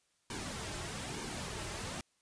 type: noise with flanger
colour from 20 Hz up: pink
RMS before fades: -41 dBFS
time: 0.3-2.01 s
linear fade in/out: 2 ms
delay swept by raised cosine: 1.5 to 4.2 ms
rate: 1.1 Hz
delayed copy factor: -0.6
effects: white hiss -75 dBFS RMS until 2.21 s + resampled to 22050 Hz